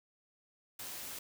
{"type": "noise", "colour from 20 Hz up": "white", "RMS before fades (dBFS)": -44, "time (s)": [0.79, 1.19], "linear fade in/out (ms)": 5, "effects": []}